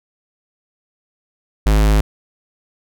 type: tone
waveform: square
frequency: 52.5 Hz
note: G#1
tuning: 19 cents sharp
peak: -11 dBFS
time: 1.66-2.01 s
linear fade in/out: 5 ms
effects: none